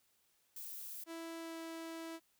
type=noise; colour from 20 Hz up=violet; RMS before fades=-47 dBFS; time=0.56-1.04 s; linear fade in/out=5 ms
type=tone with pitch glide; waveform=sawtooth; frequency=330 to 327.9 Hz; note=E4 to E4; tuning=+2 to -9 cents; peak=-40 dBFS; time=1.06-2.2 s; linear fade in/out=50 ms; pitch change=-11 cents; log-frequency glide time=1.4-1.56 s
effects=white hiss -75 dBFS RMS until 2.39 s